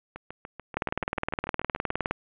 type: two click trains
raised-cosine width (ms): 0.5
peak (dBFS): -11 / -23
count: 27 / 13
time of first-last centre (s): 0.77-2.11 / 0.16-1.907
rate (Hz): 19.4 / 6.87
effects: resampled to 8000 Hz + 8-bit